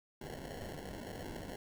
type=noise with sample-and-hold; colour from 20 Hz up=white; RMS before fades=-45 dBFS; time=0.21-1.56 s; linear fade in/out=5 ms; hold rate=1225 Hz; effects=none